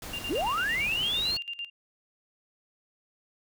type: noise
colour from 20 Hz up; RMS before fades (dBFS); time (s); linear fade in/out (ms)
pink; -40; 0.02-1.37; 2
type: tone with tremolo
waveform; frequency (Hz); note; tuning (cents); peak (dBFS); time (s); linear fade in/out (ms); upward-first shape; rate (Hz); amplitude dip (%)
sine; 2794; F7; 0; -32; 0.13-1.7; 5; square; 8.9; 80
type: linear sweep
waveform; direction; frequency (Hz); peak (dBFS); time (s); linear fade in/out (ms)
sine; up; 217.7 to 4435; -26; 0.29-1.38; 20
effects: none